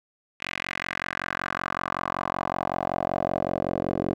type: tone with band-pass filter sweep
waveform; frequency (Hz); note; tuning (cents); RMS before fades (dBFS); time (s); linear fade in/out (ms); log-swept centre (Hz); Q
10% pulse; 45.31; F#1; -36; -29; 0.4-4.14; 10; 2400 to 420; 2.6
effects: none